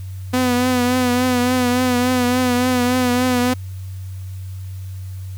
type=tone with vibrato; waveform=sawtooth; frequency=249.5 Hz; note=B3; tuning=18 cents sharp; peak=-11 dBFS; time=0.33-3.54 s; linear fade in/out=10 ms; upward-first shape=triangle; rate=3.5 Hz; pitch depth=47 cents each way; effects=added 94 Hz sine -27 dBFS peak until 5.37 s + white hiss -49 dBFS RMS until 5.37 s